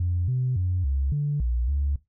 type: tone with pitch steps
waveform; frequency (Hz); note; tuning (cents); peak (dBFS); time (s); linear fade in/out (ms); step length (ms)
sine; 88.1 / 127.4 / 90.6 / 68.1 / 145.7 / 59.9 / 70.6; F2 / C3 / F#2 / C#2 / D3 / A#1 / C#2; +16 / -46 / -36 / -30 / -13 / +48 / +32; -21; 0-1.96; 5; 280
effects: noise-tail reverb RT60 0.2 s tail -19 dB re dry + tanh soft clip ceiling -17 dBFS